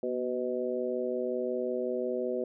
harmonic tone with a mistuned harmonic, 125.5 Hz, B2, 28 cents sharp, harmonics 2 / 3 / 4 / 5, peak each -37 / -33 / -33 / -37 dBFS, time 0.03-2.44 s, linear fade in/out 2 ms, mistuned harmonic 2, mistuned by -53 cents, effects none

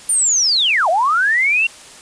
sine linear two-way sweep, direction down then up, 9260 to 617 to 2774 Hz, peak -12 dBFS, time 0.09-1.67 s, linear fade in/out 5 ms, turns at 0.89 s, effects white hiss -39 dBFS RMS until 2.01 s + resampled to 22050 Hz

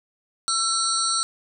sine tone cluster, 1346 / 3968 / 4393 / 5830 / 8140 Hz, E6 / B7 / C#8 / F#8 / C9, +36 / +7 / -16 / -26 / -49 cents, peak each -26 / -28 / -26 / -31 / -26 dBFS, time 0.48-1.23 s, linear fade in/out 0 ms, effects none

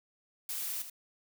blue noise with echo, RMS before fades -37 dBFS, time 0.49-0.82 s, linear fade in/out 2 ms, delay 79 ms, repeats 1, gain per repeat -9 dB, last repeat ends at 0.899 s, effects none

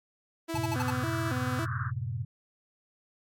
sawtooth tone with vibrato, 288.2 Hz, D4, 33 cents flat, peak -28 dBFS, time 0.48-1.66 s, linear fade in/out 20 ms, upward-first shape square, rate 1.8 Hz, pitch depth 230 cents each way
sine chord, F# diminished, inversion none, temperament equal with one note detuned, 92.5 / 112.77 / 130.81 Hz, F#2 / A2 / C3, 0 / +43 / 0 cents, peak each -37 / -34 / -34 dBFS, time 0.54-2.25 s, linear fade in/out 5 ms
square tone bursts, 869 Hz, A5, 22 cents flat, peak -31 dBFS, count 5, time 0.55-0.906 s, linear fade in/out 5 ms, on 28 ms, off 54 ms
pink band-pass noise, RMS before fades -38 dBFS, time 0.73-1.92 s, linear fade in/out 50 ms, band 1100 to 1700 Hz, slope 96 dB/octave
effects MP3 96 kbps

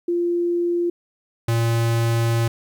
sine / square tone pair in turn, 346.6 / 115.66 Hz, F4 / A#2, -13 / -13 cents, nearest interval octave + perfect fifth, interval 1900 cents, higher first, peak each -18 dBFS, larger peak neither, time 0.08-0.9 / 1.48-2.48 s, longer second, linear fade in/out 5 ms, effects 10-bit

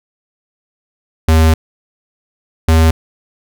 square tone pair in turn, 80.1 / 80.7 Hz, E2 / E2, -49 / -36 cents, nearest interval unison, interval 13 cents, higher second, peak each -7 dBFS, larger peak neither, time 1.28-1.54 / 2.68-2.91 s, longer first, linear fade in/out 5 ms, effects none

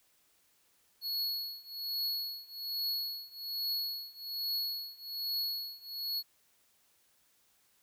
square tone with tremolo, 4357 Hz, C#8, 31 cents flat, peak -31 dBFS, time 1.01-6.23 s, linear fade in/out 50 ms, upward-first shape triangle, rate 1.2 Hz, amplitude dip 95%, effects white hiss -70 dBFS RMS until 7.82 s

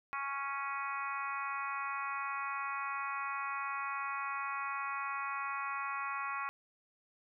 harmonic tone, 277.2 Hz, C#4, in tune, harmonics 3 / 4 / 5 / 6 / 7 / 8 / 9, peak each -46 / -38 / -42 / -50 / -46 / -49 / -45 dBFS, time 0.13-6.49 s, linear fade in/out 0 ms, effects none

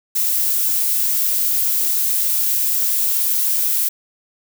violet noise, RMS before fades -18 dBFS, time 0.15-3.89 s, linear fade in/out 10 ms, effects none

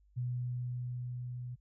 sine tone with level ramp, 123.5 Hz, B2, in tune, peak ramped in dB -32 to -39 dBFS, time 0.16-1.56 s, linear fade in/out 20 ms, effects added 50 Hz sine -63 dBFS peak until 1.6 s

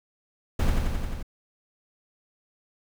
brown noise with echo, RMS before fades -22 dBFS, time 0.59-0.7 s, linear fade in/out 5 ms, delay 88 ms, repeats 6, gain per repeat -2 dB, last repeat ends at 1.228 s, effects none

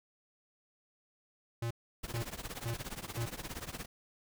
square tone bursts, 116.54 Hz, A#2, in tune, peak -34 dBFS, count 4, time 1.62-3.258 s, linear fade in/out 5 ms, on 87 ms, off 430 ms
pink noise with tremolo, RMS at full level -39 dBFS, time 2.03-3.86 s, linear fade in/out 10 ms, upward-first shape triangle, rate 17 Hz, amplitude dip 95%
effects none

